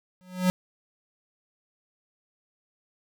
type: tone with exponential growth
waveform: square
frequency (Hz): 183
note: F#3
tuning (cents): -19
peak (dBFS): -17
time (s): 0.21-0.5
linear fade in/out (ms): 0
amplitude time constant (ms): 62
effects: none